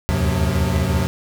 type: tone cluster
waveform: square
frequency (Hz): 73.9 / 79.7 / 94.6 / 128.8 / 181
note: D2 / D#2 / F#2 / C3 / F#3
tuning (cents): +11 / +42 / +39 / -27 / -38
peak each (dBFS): -24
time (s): 0.09-1.07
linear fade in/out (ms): 0
effects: none